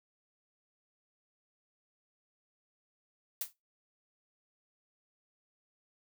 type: noise with exponential decay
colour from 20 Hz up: blue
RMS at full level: -31 dBFS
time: 3.41-3.53 s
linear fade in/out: 2 ms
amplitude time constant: 24 ms
effects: noise-tail reverb RT60 0.2 s tail -18 dB re dry